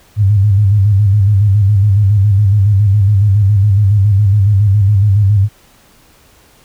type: tone with vibrato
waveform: sine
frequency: 101.1 Hz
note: G#2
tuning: 46 cents flat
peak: -6 dBFS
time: 0.16-5.49 s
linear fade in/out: 50 ms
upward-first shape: square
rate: 7.2 Hz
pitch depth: 72 cents each way
effects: pink hiss -47 dBFS RMS until 6.64 s